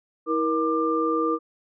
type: tone cluster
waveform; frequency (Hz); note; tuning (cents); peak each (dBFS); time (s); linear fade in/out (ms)
sine; 322.2 / 472.9 / 1191; E4 / A#4 / D6; -39 / +25 / +24; -25; 0.26-1.39; 50
effects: none